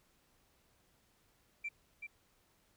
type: tone with echo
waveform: sine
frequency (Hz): 2349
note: D7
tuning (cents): 0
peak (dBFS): -36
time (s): 1.64-1.69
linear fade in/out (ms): 10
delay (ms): 380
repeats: 1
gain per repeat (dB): -6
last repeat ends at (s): 2.07
effects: tanh soft clip ceiling -33 dBFS + pink hiss -72 dBFS RMS until 2.76 s